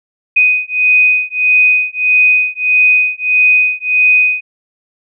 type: beating tone pair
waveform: sine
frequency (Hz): 2496 / 2497.6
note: D#7 / D#7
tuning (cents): +5 / +6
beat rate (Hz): 1.6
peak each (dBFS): -11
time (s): 0.36-4.41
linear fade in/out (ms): 10
effects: none